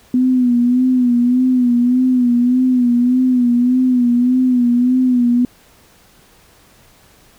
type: tone with vibrato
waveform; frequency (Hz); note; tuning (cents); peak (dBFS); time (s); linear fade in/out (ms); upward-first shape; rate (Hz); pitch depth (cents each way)
sine; 248.3; B3; +9; -10; 0.14-5.45; 2; sine; 1.7; 59
effects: pink hiss -49 dBFS RMS until 7.38 s